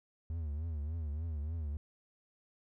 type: tone with vibrato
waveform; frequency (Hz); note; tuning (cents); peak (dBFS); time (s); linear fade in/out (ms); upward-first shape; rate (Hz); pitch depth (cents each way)
triangle; 77.78; D#2; 0; -33; 0.3-1.77; 0; triangle; 3.4; 160
effects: none